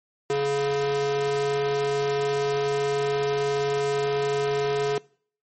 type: tone with high-pass filter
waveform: square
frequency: 140.7 Hz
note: C#3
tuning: 26 cents sharp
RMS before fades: -24 dBFS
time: 0.3-4.98 s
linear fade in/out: 0 ms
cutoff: 330 Hz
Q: 10
effects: noise-tail reverb RT60 0.5 s tail -23 dB re dry + MP3 32 kbps